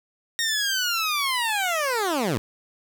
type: linear sweep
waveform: 15% pulse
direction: down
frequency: 1864.7 to 95.1 Hz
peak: -16 dBFS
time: 0.39-2.38 s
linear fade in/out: 0 ms
effects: none